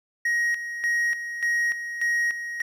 triangle tone with tremolo, 1886 Hz, A#6, 20 cents sharp, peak -19 dBFS, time 0.25-2.62 s, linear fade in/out 5 ms, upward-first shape square, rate 1.7 Hz, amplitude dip 65%, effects none

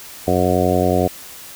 harmonic tone, 90.8 Hz, F#2, 32 cents flat, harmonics 1 / 2 / 3 / 4 / 5 / 6 / 7 / 8, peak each -22 / -22 / -22 / -22 / -22 / -22 / -22 / -22 dBFS, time 0.27-1.08 s, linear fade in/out 10 ms, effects white hiss -37 dBFS RMS until 1.55 s

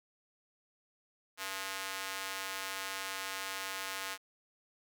square tone with high-pass filter, 96.4 Hz, G2, 28 cents flat, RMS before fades -40 dBFS, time 1.37-4.18 s, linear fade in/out 50 ms, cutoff 1300 Hz, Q 0.77, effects none

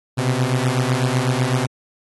sawtooth beating tone pair, 123.47 / 131.47 Hz, B2 / C3, 0 / +9 cents, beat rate 8 Hz, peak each -16 dBFS, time 0.17-1.67 s, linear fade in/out 20 ms, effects AAC 32 kbps

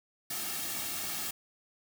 white noise with comb filter, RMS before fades -36 dBFS, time 0.3-1.31 s, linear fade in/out 5 ms, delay 2 ms, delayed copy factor -0.65, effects none

